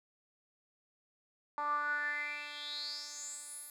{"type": "tone with band-pass filter sweep", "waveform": "10% pulse", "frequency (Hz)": 293.7, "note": "D4", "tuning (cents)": 0, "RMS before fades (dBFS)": -39, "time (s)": [1.58, 3.7], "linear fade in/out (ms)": 0, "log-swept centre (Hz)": [990, 12000], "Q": 7.9, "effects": []}